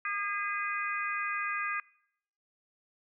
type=harmonic tone with a mistuned harmonic; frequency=406.9 Hz; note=G#4; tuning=35 cents flat; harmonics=3 / 4 / 5 / 6; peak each=-35 / -36 / -37 / -38 dBFS; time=0.05-1.8 s; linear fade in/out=2 ms; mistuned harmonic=6; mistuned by=+26 cents; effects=noise-tail reverb RT60 0.7 s tail -23 dB re dry